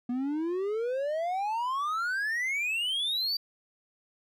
triangle exponential sweep, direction up, 239.1 to 4699 Hz, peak -26 dBFS, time 0.09-3.37 s, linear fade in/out 5 ms, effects none

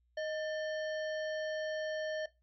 harmonic tone with a mistuned harmonic, 622.3 Hz, D#5, in tune, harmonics 1 / 3 / 5 / 7 / 9, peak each -35 / -43 / -50 / -54 / -58 dBFS, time 0.17-2.26 s, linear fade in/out 5 ms, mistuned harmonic 3, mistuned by -82 cents, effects noise-tail reverb RT60 0.2 s tail -17 dB re dry + added 60 Hz sine -70 dBFS peak until 2.42 s

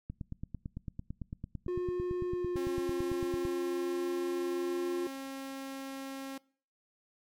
click train, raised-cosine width 5 ms, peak -26 dBFS, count 31, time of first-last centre 0.1-3.452 s, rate 8.95 Hz
triangle tone with pitch glide, 358.7 to 351.3 Hz, F4 to F4, +46 to +10 cents, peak -29 dBFS, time 1.68-5.07 s, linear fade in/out 2 ms, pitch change -36 cents, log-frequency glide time 2.23-2.93 s
sawtooth tone, 270 Hz, C#4, 45 cents flat, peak -35 dBFS, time 2.56-6.38 s, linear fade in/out 5 ms
effects noise-tail reverb RT60 0.5 s tail -24 dB re dry + MP3 96 kbps

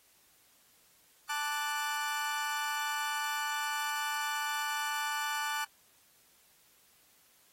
30% pulse chord, D major, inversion second, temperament equal, 880 / 1174.7 / 1480 Hz, A5 / D6 / F#6, 0 / 0 / 0 cents, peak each -33 / -35 / -34 dBFS, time 1.29-5.65 s, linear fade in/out 10 ms, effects white hiss -65 dBFS RMS until 7.52 s + AAC 48 kbps

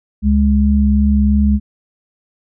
sine tone pair together, 70.22 / 207.7 Hz, C#2 / G#3, +23 / 0 cents, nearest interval octave + perfect fifth, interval 1877 cents, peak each -12 dBFS, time 0.22-1.6 s, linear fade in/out 50 ms, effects none

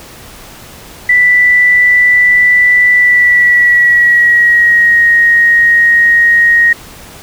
sine tone with pitch glide, 1975.5 to 1875.4 Hz, B6 to A#6, 0 to +10 cents, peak -4 dBFS, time 1.09-6.73 s, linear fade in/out 5 ms, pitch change -90 cents, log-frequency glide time 2.92-5.05 s, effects pink hiss -33 dBFS RMS until 7.22 s

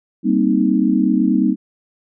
sine chord, C minor seventh, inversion second, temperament equal, 196 / 233.1 / 261.6 / 311.1 Hz, G3 / Bb3 / C4 / Eb4, 0 / 0 / 0 / 0 cents, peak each -18 dBFS, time 0.23-1.56 s, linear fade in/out 50 ms, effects none

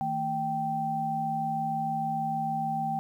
sine tone cluster, 159.5 / 226.1 / 780 Hz, D#3 / A3 / G5, +43 / +47 / -9 cents, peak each -36 / -36 / -28 dBFS, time 0.01-2.99 s, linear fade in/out 0 ms, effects 10-bit

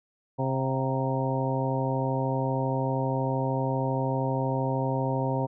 harmonic tone with a mistuned harmonic, 132.8 Hz, C3, 26 cents sharp, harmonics 1 / 2 / 3 / 4 / 5 / 6 / 7, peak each -28 / -32 / -35 / -32 / -36 / -37 / -33 dBFS, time 0.38-5.47 s, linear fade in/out 20 ms, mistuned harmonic 6, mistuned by -62 cents, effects none

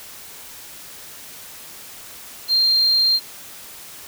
triangle tone, 4186 Hz, C8, in tune, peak -11 dBFS, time 2.48-3.2 s, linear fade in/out 50 ms, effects tanh soft clip ceiling -11 dBFS + white hiss -39 dBFS RMS until 4.07 s

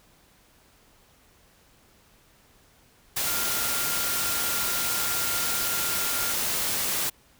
sine tone in noise, 1396.9 Hz, F6, in tune, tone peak -35 dBFS, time 3.26-6.33 s, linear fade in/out 10 ms, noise white, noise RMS -27 dBFS, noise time 3.16-7.1 s, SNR -11 dB, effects pink hiss -59 dBFS RMS until 7.39 s

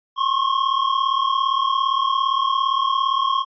square tone pair together, 1060 / 1097.5 Hz, C6 / C#6, +22 / -18 cents, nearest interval minor second, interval 60 cents, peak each -21 dBFS, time 0.16-3.45 s, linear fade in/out 50 ms, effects resampled to 11025 Hz

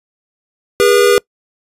square tone pair together, 406.1 / 482.9 Hz, G#4 / B4, -39 / -39 cents, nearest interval minor third, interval 300 cents, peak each -11 dBFS, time 0.8-1.18 s, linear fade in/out 0 ms, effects noise-tail reverb RT60 0.1 s tail -25 dB re dry + resampled to 32000 Hz

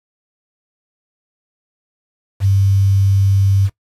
sine tone with quantisation, 98 Hz, G2, in tune, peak -10 dBFS, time 2.4-3.7 s, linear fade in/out 50 ms, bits 6, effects noise-tail reverb RT60 0.1 s tail -19 dB re dry + resampled to 32000 Hz

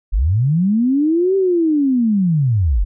sine linear two-way sweep, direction up then down, 38 to 392.2 to 38 Hz, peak -12 dBFS, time 0.12-2.85 s, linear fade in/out 20 ms, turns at 1.36 s, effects none

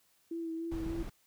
sine tone with vibrato, 329.6 Hz, E4, in tune, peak -35 dBFS, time 0.31-1.03 s, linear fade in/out 5 ms, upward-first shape sine, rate 3.4 Hz, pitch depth 25 cents each way
brown noise, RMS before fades -40 dBFS, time 0.71-1.1 s, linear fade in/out 10 ms
effects white hiss -70 dBFS RMS until 1.26 s

